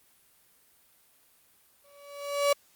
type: tone with exponential growth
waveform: 35% pulse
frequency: 570 Hz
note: C#5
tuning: 48 cents sharp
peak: -18 dBFS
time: 1.84-2.53 s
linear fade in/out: 5 ms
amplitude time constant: 150 ms
effects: white hiss -63 dBFS RMS until 2.75 s + Opus 32 kbps